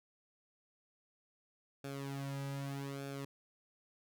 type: tone with flanger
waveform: sawtooth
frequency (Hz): 138.59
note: C#3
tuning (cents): 0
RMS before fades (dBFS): -42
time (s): 1.84-3.25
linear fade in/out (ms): 5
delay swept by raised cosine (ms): 1 to 2.8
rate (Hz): 0.82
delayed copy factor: -0.75
effects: none